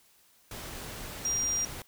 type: tone in noise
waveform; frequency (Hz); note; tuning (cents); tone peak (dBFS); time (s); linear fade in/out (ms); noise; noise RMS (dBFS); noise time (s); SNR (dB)
sine; 5700; F8; +34; -27; 1.25-1.65; 2; pink; -41; 0.51-1.82; +11
effects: white hiss -63 dBFS RMS until 1.87 s